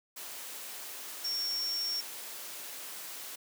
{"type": "tone in noise", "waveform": "sine", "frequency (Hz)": 5500, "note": "F8", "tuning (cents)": -27, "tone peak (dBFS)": -31, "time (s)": [1.24, 2.01], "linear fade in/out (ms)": 10, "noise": "white", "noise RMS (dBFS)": -43, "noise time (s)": [0.16, 3.36], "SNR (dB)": 9, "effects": ["high-pass 300 Hz 12 dB/octave"]}